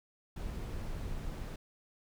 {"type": "noise", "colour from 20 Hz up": "brown", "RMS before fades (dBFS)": -39, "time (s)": [0.36, 1.56], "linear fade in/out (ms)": 5, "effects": []}